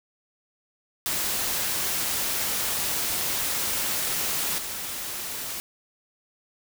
white noise with level steps, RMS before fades -27 / -33 dBFS, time 1.06-5.6 s, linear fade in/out 0 ms, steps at 4.58 s, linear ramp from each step 2 ms, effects none

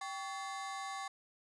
35% pulse ring-modulated tone, 954 Hz, A#5, 40 cents sharp, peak -35 dBFS, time 0.01-1.08 s, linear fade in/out 5 ms, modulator 172 Hz, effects resampled to 22050 Hz

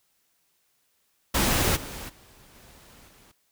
pink noise with level steps, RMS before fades -23 / -38 / -54 / -52 / -55 dBFS, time 1.34-3.32 s, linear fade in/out 10 ms, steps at 1.75 / 2.08 / 2.54 / 3.07 s, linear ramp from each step 20 ms, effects white hiss -70 dBFS RMS until 3.51 s

